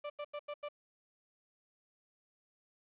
35% pulse tone bursts, 587.3 Hz, D5, in tune, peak -37 dBFS, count 5, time 0.04-0.688 s, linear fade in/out 10 ms, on 60 ms, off 87 ms, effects resampled to 8000 Hz + 11-bit

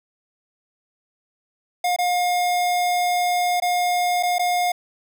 square tone with dropouts, 713 Hz, F5, 36 cents sharp, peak -19 dBFS, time 1.84-4.72 s, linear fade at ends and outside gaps 5 ms, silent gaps 1.963-1.986 / 3.601-3.621 / 4.228-4.232 / 4.384-4.393 s, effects none

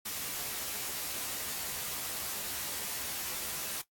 white noise with comb filter, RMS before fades -37 dBFS, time 0.05-3.82 s, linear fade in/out 10 ms, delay 14 ms, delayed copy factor +0.75, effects noise-tail reverb RT60 0.1 s tail -17 dB re dry + AAC 64 kbps

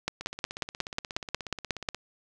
two click trains, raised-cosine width 0.2 ms, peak -20 / -11 dBFS, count 30 / 11, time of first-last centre 0.21-1.947 / 0.08-1.888 s, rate 16.7 / 5.53 Hz, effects none

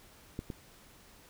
clicks, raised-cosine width 3 ms, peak -23 / -25 dBFS, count 2, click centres 0.391 / 0.502 s, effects pink hiss -58 dBFS RMS until 1.29 s

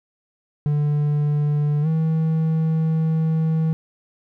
triangle tone with pitch glide, 147.6 to 160.03 Hz, D3 to D#3, +9 to +49 cents, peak -15 dBFS, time 0.66-3.73 s, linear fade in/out 0 ms, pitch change +140 cents, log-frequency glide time 1.82-1.87 s, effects none

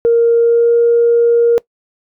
sine tone with pitch glide, 466.2 to 469.7 Hz, A#4 to A#4, 0 to +13 cents, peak -6 dBFS, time 0.05-1.58 s, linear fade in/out 0 ms, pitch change +13 cents, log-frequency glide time 0.39-0.73 s, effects noise-tail reverb RT60 0.1 s tail -22 dB re dry + tanh soft clip ceiling -2 dBFS

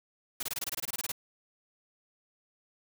white noise bursts, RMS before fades -34 dBFS, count 14, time 0.4-1.119 s, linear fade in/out 5 ms, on 30 ms, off 23 ms, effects none

